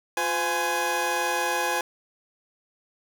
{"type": "tone cluster", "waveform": "20% pulse", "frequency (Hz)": [353.7, 510, 833], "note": ["F4", "C5", "G#5"], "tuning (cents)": [22, -44, 5], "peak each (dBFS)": [-27, -24, -21], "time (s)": [0.17, 1.81], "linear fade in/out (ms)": 2, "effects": []}